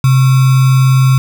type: tone with sample-and-hold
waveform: sine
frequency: 131.3 Hz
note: C3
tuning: 6 cents sharp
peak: -5 dBFS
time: 0.04-1.18 s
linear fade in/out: 2 ms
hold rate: 1225 Hz
effects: none